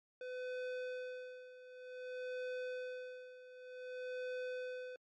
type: tone with tremolo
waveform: square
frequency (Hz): 504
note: B4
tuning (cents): +35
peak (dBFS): -40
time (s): 0.21-4.96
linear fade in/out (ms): 2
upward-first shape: sine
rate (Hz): 0.54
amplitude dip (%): 80
effects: low-pass 3000 Hz 12 dB/octave + MP3 48 kbps